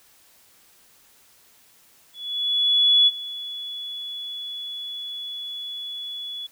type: tone with ADSR envelope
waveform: sine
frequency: 3405 Hz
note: G#7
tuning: 42 cents sharp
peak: -12 dBFS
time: 2.13-6.47 s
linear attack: 940 ms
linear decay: 35 ms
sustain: -18 dB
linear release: 11 ms
effects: white hiss -56 dBFS RMS until 6.51 s